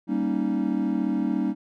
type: chord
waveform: triangle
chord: Eb dominant seventh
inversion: first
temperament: equal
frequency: 196 / 233.1 / 277.2 / 311.1 Hz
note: G3 / Bb3 / Db4 / Eb4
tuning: 0 / 0 / 0 / 0 cents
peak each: -26 dBFS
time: 0.07-1.55 s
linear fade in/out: 50 ms
effects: none